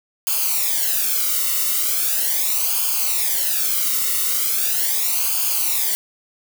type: noise with flanger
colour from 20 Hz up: blue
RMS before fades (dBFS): -20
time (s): 0.27-5.95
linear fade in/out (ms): 0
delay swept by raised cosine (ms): 0.52 to 1.23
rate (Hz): 0.39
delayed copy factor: -0.85
effects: none